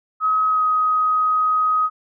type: tone with pitch glide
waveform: sine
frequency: 1273 to 1257.7 Hz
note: D#6 to D#6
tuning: +39 to +18 cents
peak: -15 dBFS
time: 0.2-1.9 s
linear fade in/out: 50 ms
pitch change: -21 cents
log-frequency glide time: 0.48-0.63 s
effects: none